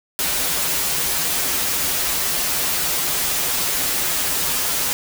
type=noise with comb filter; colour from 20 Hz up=white; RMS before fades=-21 dBFS; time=0.19-4.93 s; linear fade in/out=0 ms; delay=9.2 ms; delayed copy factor=-0.65; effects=none